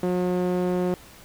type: tone with band-pass filter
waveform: sawtooth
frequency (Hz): 180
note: F#3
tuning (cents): -47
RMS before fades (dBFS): -24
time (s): 0.03-0.94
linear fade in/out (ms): 0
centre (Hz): 380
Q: 1.1
effects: pink hiss -48 dBFS RMS until 1.24 s